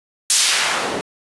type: noise with band-pass filter sweep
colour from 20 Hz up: white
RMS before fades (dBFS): -18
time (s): 0.3-1.01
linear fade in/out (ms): 0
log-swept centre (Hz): 7900 to 300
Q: 0.76
effects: resampled to 24000 Hz